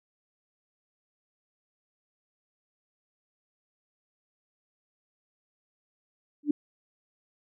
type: tone with exponential growth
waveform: sine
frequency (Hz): 293.7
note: D4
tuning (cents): 0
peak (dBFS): -17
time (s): 6.43-6.51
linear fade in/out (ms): 5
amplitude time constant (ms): 16
effects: none